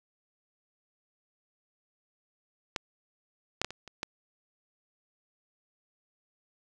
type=clicks; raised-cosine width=0.2 ms; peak=-13 / -10 / -13 / -23 / -28 / -15 dBFS; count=6; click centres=2.762 / 3.616 / 3.646 / 3.706 / 3.877 / 4.031 s; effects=none